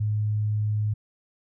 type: tone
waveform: sine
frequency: 106 Hz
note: G#2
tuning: 36 cents sharp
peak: -22 dBFS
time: 0-0.94 s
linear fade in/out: 10 ms
effects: none